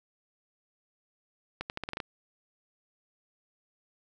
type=accelerating click train; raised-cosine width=0.3 ms; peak=-18 dBFS; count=8; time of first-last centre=1.61-2.002 s; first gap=89 ms; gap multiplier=0.84; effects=none